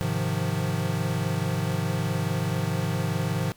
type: chord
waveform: square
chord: F minor seventh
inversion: first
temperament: equal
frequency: 103.83 / 130.81 / 155.56 / 174.61 Hz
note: Ab2 / C3 / Eb3 / F3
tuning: 0 / 0 / 0 / 0 cents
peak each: -31 dBFS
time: 0.01-3.52 s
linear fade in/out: 0 ms
effects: pink hiss -57 dBFS RMS until 3.56 s